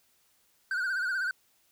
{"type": "tone with vibrato", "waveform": "triangle", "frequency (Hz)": 1500, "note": "F#6", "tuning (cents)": 23, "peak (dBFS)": -26, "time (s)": [0.71, 1.31], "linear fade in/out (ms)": 2, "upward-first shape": "sine", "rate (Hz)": 16, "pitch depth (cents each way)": 88, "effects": ["white hiss -68 dBFS RMS until 1.71 s"]}